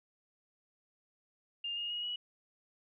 sine tone with pitch steps, 2810 / 2848 / 2886 / 2924 Hz, F7 / F7 / F#7 / F#7, +10 / +33 / -44 / -21 cents, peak -35 dBFS, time 1.64-2.16 s, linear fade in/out 5 ms, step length 130 ms, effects none

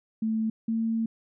sine tone pair in turn, 221 / 225.6 Hz, A3 / A3, +8 / +44 cents, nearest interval unison, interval 36 cents, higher second, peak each -24 dBFS, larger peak neither, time 0.22-0.5 / 0.68-1.06 s, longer second, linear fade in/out 5 ms, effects none

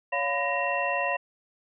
sine tone cluster, 562 / 704 / 1001 / 1874 / 2719 Hz, C#5 / F5 / B5 / A#6 / F7, +24 / +14 / +23 / +9 / -47 cents, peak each -31 dBFS, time 0.12-1.17 s, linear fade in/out 10 ms, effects none

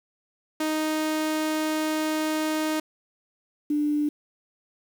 sawtooth / sine tone pair in turn, 311 / 296.4 Hz, D#4 / D4, -1 / +16 cents, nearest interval minor second, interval 83 cents, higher first, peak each -20 / -21 dBFS, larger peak first, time 0.6-2.8 / 3.7-4.09 s, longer first, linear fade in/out 5 ms, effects 8-bit

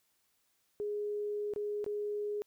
sine tone with dropouts, 415.3 Hz, G#4, in tune, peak -33 dBFS, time 0.8-2.42 s, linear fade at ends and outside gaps 0 ms, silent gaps 1.537-1.561 / 1.843-1.863 s, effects white hiss -75 dBFS RMS until 2.46 s

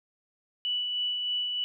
sine tone with tremolo, 2960 Hz, F#7, in tune, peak -26 dBFS, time 0.65-1.64 s, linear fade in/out 0 ms, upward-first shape sine, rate 3.2 Hz, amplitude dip 30%, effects none

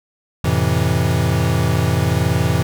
square chord, F major seventh, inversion none, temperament equal with one note detuned, 88.68 / 110 / 130.81 / 164.81 Hz, F2 / A2 / C3 / E3, +27 / 0 / 0 / 0 cents, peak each -21 dBFS, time 0.44-2.63 s, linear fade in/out 5 ms, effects none

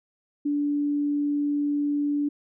sine tone, 290.3 Hz, D4, 20 cents flat, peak -22 dBFS, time 0.45-2.29 s, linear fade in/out 10 ms, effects none

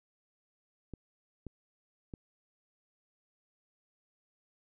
clicks, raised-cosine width 3 ms, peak -29 dBFS, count 3, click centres 0.937 / 1.467 / 2.138 s, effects none

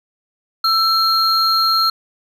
triangle tone pair together, 1330 / 4226 Hz, E6 / C8, +15 / +16 cents, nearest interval octave + minor sixth, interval 2001 cents, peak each -14 dBFS, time 0.64-1.9 s, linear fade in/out 5 ms, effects none

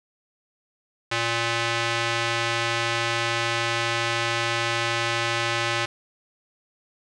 square tone with band-pass filter, 116.54 Hz, A#2, in tune, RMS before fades -25 dBFS, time 1.11-5.86 s, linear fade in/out 10 ms, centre 2500 Hz, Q 0.8, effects resampled to 22050 Hz + 7-bit

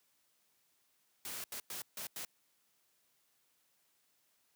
white noise bursts at uneven times, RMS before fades -43 dBFS, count 5, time 1.25-1.44 / 1.52-1.6 / 1.7-1.82 / 1.97-2.07 / 2.16-2.25 s, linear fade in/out 2 ms, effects white hiss -75 dBFS RMS until 4.55 s + high-pass 100 Hz 12 dB/octave

